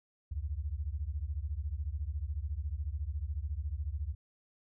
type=beating tone pair; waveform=sine; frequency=67.7 / 81.7 Hz; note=C#2 / E2; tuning=-40 / -15 cents; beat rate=14 Hz; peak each=-36 / -37 dBFS; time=0.31-4.15 s; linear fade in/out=10 ms; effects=none